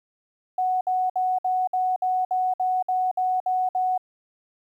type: tone bursts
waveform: sine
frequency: 740 Hz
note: F#5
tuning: in tune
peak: -20 dBFS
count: 12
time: 0.58-3.978 s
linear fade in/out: 5 ms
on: 230 ms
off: 58 ms
effects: 10-bit